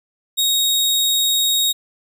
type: tone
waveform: sawtooth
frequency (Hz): 3760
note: A#7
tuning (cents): +14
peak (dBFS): -12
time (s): 0.37-1.73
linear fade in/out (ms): 20
effects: none